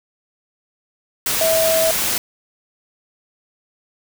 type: tone in noise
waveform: sine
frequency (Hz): 648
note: E5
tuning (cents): -30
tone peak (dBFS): -15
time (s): 1.41-1.91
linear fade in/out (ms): 2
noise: white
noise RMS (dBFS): -20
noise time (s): 1.26-2.18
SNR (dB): +2
effects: none

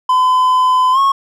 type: tone with pitch glide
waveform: triangle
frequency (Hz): 1016 to 1095.2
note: B5 to C#6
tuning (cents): +49 to -21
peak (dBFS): -7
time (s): 0.09-1.12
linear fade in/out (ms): 5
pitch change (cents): +130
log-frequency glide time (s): 0.92-0.99
effects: none

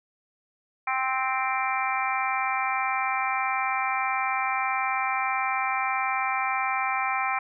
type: harmonic tone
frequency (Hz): 261.6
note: C4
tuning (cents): 0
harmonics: 3 / 4 / 5 / 6 / 7 / 8 / 9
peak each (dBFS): -29 / -30 / -31 / -40 / -36 / -36 / -30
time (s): 0.87-7.39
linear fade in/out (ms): 5
effects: none

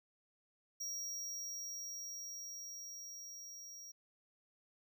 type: tone with level ramp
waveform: square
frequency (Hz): 5660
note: F8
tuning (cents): +22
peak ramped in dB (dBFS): -40 to -50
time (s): 0.8-3.92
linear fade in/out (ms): 10
effects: none

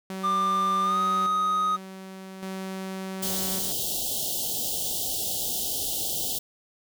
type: tone with tremolo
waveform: sawtooth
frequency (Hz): 190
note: F#3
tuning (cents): +46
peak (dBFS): -28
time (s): 0.1-3.72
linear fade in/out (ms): 2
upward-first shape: square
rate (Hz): 0.43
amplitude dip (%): 55
type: tone with pitch glide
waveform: triangle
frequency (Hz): 1192 to 1252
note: D6 to D#6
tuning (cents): +25 to +10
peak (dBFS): -20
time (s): 0.23-1.77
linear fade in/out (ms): 20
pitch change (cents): +85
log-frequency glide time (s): 0.82-0.99
type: band-stop noise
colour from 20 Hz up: white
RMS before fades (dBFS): -29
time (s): 3.22-6.39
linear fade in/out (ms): 10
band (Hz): 830 to 2900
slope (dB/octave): 96
effects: none

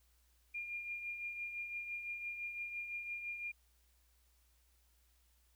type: tone with tremolo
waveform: sine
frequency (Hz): 2409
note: D7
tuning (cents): +43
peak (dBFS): -38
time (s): 0.54-3.52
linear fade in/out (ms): 10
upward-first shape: triangle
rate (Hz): 5.9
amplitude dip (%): 55
effects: added 60 Hz sine -70 dBFS peak until 5.55 s + white hiss -75 dBFS RMS until 5.55 s

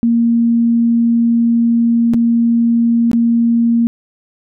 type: tone with dropouts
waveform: sine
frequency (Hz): 233.1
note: A#3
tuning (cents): 0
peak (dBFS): -9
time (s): 0.03-3.87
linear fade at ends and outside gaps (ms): 0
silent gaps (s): 2.136-2.143 / 3.115-3.132
effects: none

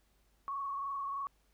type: tone with frequency modulation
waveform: sine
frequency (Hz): 1108.7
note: C#6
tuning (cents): 0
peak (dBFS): -35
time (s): 0.48-1.27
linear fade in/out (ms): 0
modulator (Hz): 23.1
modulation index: 1.1
effects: added 50 Hz sine -70 dBFS peak until 1.53 s + pink hiss -74 dBFS RMS until 1.53 s

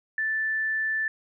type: tone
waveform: sine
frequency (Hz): 1760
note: A6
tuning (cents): 0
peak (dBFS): -24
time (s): 0.18-1.08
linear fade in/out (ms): 2
effects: none

